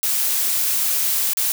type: noise with dropouts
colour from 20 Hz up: blue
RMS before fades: -20 dBFS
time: 0.03-1.52 s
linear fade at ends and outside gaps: 0 ms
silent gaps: 1.334-1.371 s
effects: none